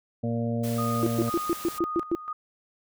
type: harmonic tone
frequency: 116.54 Hz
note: A#2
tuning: in tune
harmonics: 1 / 2 / 4 / 5 / 6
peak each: -29 / -28 / -35 / -35 / -41 dBFS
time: 0.23-1.3 s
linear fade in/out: 10 ms
type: noise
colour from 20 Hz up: white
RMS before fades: -40 dBFS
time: 0.63-1.79 s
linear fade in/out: 10 ms
type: tone with tremolo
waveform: sine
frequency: 1236 Hz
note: D#6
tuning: 12 cents flat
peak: -29 dBFS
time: 0.78-2.33 s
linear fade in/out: 5 ms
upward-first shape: square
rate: 2 Hz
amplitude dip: 65%
type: tone bursts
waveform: sine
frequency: 339.9 Hz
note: F4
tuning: 47 cents flat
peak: -21 dBFS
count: 8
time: 1.03-2.15 s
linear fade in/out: 0 ms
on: 35 ms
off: 120 ms
effects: none